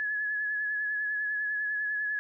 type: tone with vibrato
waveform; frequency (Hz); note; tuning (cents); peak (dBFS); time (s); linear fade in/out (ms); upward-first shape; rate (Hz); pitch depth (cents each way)
sine; 1700; G#6; +40; -28; 0-2.19; 0; sine; 10; 29
effects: none